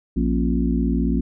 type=harmonic tone with a mistuned harmonic; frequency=58.27 Hz; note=A#1; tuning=in tune; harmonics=1 / 3 / 4 / 5 / 6; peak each=-22 / -24 / -23 / -24 / -31 dBFS; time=0.16-1.21 s; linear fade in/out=10 ms; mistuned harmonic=5; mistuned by=-110 cents; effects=none